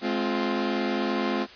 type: chord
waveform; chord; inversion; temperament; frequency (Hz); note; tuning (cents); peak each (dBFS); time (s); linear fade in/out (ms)
sawtooth; F minor; first; equal with one note detuned; 211.9 / 261.6 / 349.2; Ab3 / C4 / F4; +35 / 0 / 0; -25; 0.01-1.47; 50
effects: white hiss -46 dBFS RMS until 1.55 s + resampled to 11025 Hz